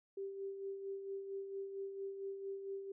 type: tone with tremolo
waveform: sine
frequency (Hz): 392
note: G4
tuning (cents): 0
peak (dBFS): -39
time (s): 0.17-2.92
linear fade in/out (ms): 5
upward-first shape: sine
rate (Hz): 4.4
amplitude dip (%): 50
effects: none